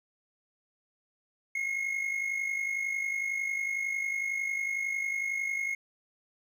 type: tone with amplitude modulation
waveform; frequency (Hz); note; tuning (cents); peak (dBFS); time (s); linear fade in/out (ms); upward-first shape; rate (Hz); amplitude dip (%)
triangle; 2160; C#7; -45; -25; 1.55-5.75; 5; sine; 51; 60
effects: none